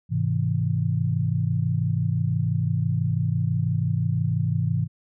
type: chord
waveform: sine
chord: Ab augmented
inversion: none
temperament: just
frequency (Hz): 103.83 / 129.78 / 162.23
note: Ab2 / C3 / E3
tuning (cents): 0 / -14 / -27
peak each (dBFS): -25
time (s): 0.09-4.88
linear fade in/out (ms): 50
effects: none